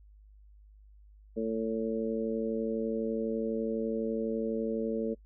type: harmonic tone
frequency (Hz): 112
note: A2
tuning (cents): +31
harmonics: 2 / 3 / 4 / 5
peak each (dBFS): -33 / -38 / -32 / -38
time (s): 1.36-5.15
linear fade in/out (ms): 20
effects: noise-tail reverb RT60 0.1 s tail -23 dB re dry + added 51 Hz sine -53 dBFS peak until 5.25 s